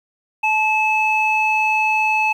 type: tone pair together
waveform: sine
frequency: 866.3 / 2599 Hz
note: A5 / E7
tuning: -27 / -25 cents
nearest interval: octave + perfect fifth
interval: 1902 cents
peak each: -17 / -16 dBFS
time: 0.43-2.33 s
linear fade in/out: 10 ms
effects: tanh soft clip ceiling -9 dBFS + 8-bit